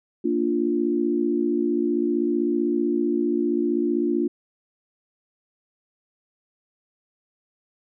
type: chord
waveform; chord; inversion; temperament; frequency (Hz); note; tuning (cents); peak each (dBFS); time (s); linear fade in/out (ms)
sine; Bb major; none; equal; 233.1 / 293.7 / 349.2; Bb3 / D4 / F4; 0 / 0 / 0; -26 / -24 / -23; 0.24-4.28; 10
effects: none